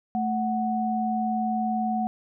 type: tone pair together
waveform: sine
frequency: 220 / 740.4 Hz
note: A3 / F#5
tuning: 0 / +1 cents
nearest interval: octave + major sixth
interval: 2101 cents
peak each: -26 dBFS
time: 0.15-2.07 s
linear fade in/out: 0 ms
effects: none